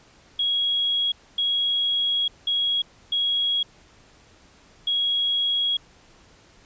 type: tone bursts at uneven times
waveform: sine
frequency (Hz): 3313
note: G#7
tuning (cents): -5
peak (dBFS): -20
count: 5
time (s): 0.39-1.12 / 1.38-2.28 / 2.47-2.82 / 3.12-3.63 / 4.87-5.77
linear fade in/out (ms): 5
effects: pink hiss -54 dBFS RMS until 6.65 s + resampled to 16000 Hz